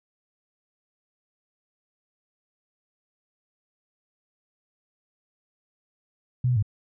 sine tone with pitch steps, 125.4 / 124.1 / 104.5 Hz, B2 / B2 / G#2, +27 / +9 / +11 cents, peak -19 dBFS, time 6.44-6.626 s, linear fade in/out 5 ms, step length 62 ms, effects none

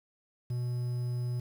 triangle tone with quantisation, 122.6 Hz, B2, 12 cents flat, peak -28 dBFS, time 0.5-1.4 s, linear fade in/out 5 ms, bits 9, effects none

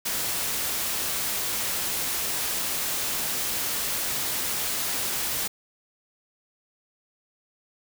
white noise, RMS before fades -28 dBFS, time 0.05-5.48 s, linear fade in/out 10 ms, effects none

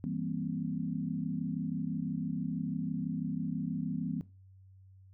sine chord, C dominant seventh, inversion first, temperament just, 163.52 / 196.22 / 235.5 / 261.6 Hz, E3 / G3 / Bb3 / C4, -14 / +2 / +18 / 0 cents, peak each -37 / -39 / -38 / -38 dBFS, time 0.04-4.21 s, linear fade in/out 0 ms, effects noise-tail reverb RT60 0.3 s tail -18 dB re dry + added 95 Hz sine -54 dBFS peak until 5.13 s

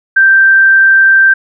sine tone, 1568 Hz, G6, in tune, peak -3 dBFS, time 0.16-1.34 s, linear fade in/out 10 ms, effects none

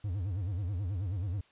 triangle tone with vibrato, 94.4 Hz, F#2, 35 cents sharp, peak -29 dBFS, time 0.04-1.41 s, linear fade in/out 5 ms, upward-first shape sine, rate 9.3 Hz, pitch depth 200 cents each way, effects white hiss -64 dBFS RMS until 1.51 s + resampled to 8000 Hz

